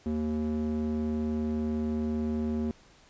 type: tone with band-pass filter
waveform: square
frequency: 76.7 Hz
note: D#2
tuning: 24 cents flat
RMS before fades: -30 dBFS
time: 0.06-2.71 s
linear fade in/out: 0 ms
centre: 270 Hz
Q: 2.8
effects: pink hiss -58 dBFS RMS until 3.09 s + resampled to 16000 Hz